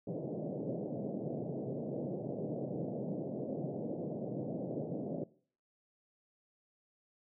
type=band-pass noise; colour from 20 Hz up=pink; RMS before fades=-39 dBFS; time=0.07-5.24 s; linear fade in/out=5 ms; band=130 to 640 Hz; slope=48 dB/octave; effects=noise-tail reverb RT60 0.5 s tail -21 dB re dry